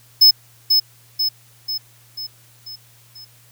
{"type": "tone with echo", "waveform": "square", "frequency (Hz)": 5200, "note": "E8", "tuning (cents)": -24, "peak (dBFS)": -7, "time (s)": [0.21, 0.31], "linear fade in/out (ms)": 10, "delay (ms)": 490, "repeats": 6, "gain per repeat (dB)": -5, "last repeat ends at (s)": 3.25, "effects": ["added 118 Hz sine -52 dBFS peak until 3.51 s", "white hiss -52 dBFS RMS until 3.51 s"]}